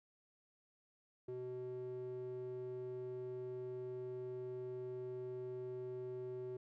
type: tone with band-pass filter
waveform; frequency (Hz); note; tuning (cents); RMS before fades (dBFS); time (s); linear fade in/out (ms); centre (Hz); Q
square; 125.7; B2; +31; -45; 1.28-6.57; 5; 350; 4
effects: none